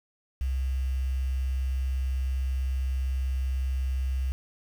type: tone with quantisation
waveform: sine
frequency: 65.4 Hz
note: C2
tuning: in tune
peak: -25 dBFS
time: 0.41-4.32 s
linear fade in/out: 0 ms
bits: 8
effects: none